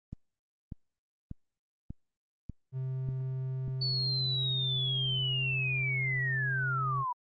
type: click train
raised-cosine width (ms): 5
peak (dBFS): -27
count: 7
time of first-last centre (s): 0.13-3.68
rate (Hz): 1.69
type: tone with pitch glide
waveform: triangle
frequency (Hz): 130.81 to 132.1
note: C3 to C3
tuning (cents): 0 to +17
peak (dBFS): -30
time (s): 2.72-7.05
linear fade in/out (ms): 50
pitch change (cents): +17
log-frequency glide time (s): 4.74-6.93
type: linear sweep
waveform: sine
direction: down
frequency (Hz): 4491 to 960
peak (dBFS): -30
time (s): 3.81-7.13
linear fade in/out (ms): 10
effects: Opus 24 kbps